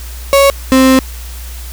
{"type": "tone pair in turn", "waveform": "35% pulse", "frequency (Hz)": [554.4, 262.4], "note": ["C#5", "C4"], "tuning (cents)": [0, 5], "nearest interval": "octave + minor second", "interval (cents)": 1295, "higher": "first", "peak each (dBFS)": -3, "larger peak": "neither", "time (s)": [[0.33, 0.5], [0.72, 0.99]], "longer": "second", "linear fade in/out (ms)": 0, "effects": ["added 60 Hz sine -24 dBFS peak until 1.72 s", "white hiss -33 dBFS RMS until 1.72 s"]}